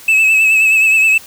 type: tone with vibrato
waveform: triangle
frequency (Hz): 2601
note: E7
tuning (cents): -24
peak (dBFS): -6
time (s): 0.08-1.18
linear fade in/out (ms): 5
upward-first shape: sine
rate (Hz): 9.5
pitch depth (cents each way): 38
effects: white hiss -37 dBFS RMS until 1.26 s